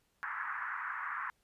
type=band-pass noise; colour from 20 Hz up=white; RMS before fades=-39 dBFS; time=0.23-1.3 s; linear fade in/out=0 ms; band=1000 to 1800 Hz; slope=48 dB/octave; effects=pink hiss -75 dBFS RMS until 1.43 s + resampled to 32000 Hz